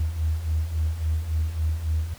sine beating tone pair, 76.7 / 80.3 Hz, D#2 / E2, -24 / -45 cents, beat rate 3.6 Hz, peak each -28 / -23 dBFS, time 0-2.14 s, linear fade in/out 5 ms, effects tanh soft clip ceiling -15 dBFS + pink hiss -47 dBFS RMS until 2.18 s

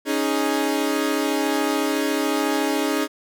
sawtooth chord, C# suspended second, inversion none, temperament equal, 277.2 / 311.1 / 415.3 Hz, C#4 / D#4 / G#4, 0 / 0 / 0 cents, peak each -20 / -20 / -22 dBFS, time 0.05-3.08 s, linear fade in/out 50 ms, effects none

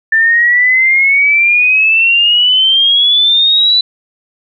sine exponential sweep, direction up, 1773 to 3996 Hz, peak -6 dBFS, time 0.12-3.81 s, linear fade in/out 5 ms, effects none

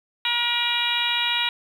harmonic tone, 477.1 Hz, A#4, 40 cents sharp, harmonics 2 / 3 / 4 / 5 / 6 / 7 / 8, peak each -30 / -32 / -31 / -27 / -27 / -29 / -26 dBFS, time 0.25-1.49 s, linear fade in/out 2 ms, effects 8-bit

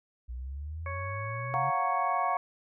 sine exponential sweep, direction up, 59 to 141.3 Hz, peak -35 dBFS, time 0.28-1.71 s, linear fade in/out 20 ms
harmonic tone, 554.4 Hz, C#5, in tune, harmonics 1 / 2 / 3 / 4, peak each -41 / -38 / -44 / -41 dBFS, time 0.86-2.37 s, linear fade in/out 2 ms
sine chord, Gb major seventh, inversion third, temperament equal, 698.5 / 740 / 932.3 / 1108.7 Hz, F5 / Gb5 / Bb5 / Db6, 0 / 0 / 0 / 0 cents, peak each -32 / -32 / -35 / -33 dBFS, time 1.54-2.37 s, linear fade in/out 0 ms
effects none

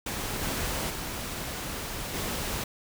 pink noise with level steps, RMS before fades -33 / -31 / -35 / -32 dBFS, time 0.06-2.64 s, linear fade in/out 5 ms, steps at 0.41 / 0.89 / 2.13 s, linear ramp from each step 20 ms, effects none

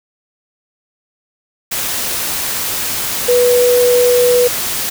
sine tone in noise, 490 Hz, B4, 14 cents flat, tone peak -8 dBFS, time 3.28-4.48 s, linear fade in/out 10 ms, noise white, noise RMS -19 dBFS, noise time 1.71-4.9 s, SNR +8 dB, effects none

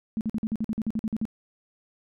sine tone bursts, 220 Hz, A3, in tune, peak -24 dBFS, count 13, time 0.17-1.253 s, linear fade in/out 0 ms, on 39 ms, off 48 ms, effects none

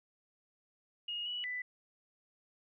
sine tone with pitch steps, 2866 / 2941 / 1990 Hz, F7 / F#7 / B6, +44 / -11 / +13 cents, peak -36 dBFS, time 1.08-1.62 s, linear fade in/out 5 ms, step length 180 ms, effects none

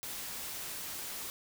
white noise, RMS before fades -41 dBFS, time 0.03-1.3 s, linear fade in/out 0 ms, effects none

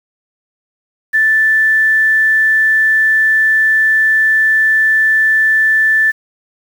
sine tone with quantisation, 1760 Hz, A6, in tune, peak -8 dBFS, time 1.13-6.12 s, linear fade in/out 20 ms, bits 6, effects none

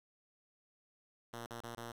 5% pulse tone with dropouts, 117.5 Hz, A#2, 14 cents sharp, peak -33 dBFS, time 1.33-1.92 s, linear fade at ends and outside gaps 5 ms, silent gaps 1.465-1.505 / 1.607-1.635 / 1.752-1.772 s, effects resampled to 32000 Hz + 10-bit

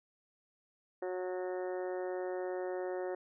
harmonic tone, 183 Hz, F#3, 19 cents flat, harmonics 2 / 3 / 4 / 5 / 6 / 7 / 8 / 9 / 10, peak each -37 / -40 / -45 / -52 / -57 / -58 / -55 / -61 / -53 dBFS, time 1.02-3.15 s, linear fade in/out 5 ms, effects none

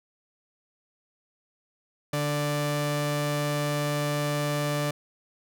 sawtooth tone pair together, 146.85 / 293.7 Hz, D3 / D4, 0 / 0 cents, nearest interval octave, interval 1200 cents, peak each -23 dBFS, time 2.13-4.91 s, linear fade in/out 5 ms, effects none

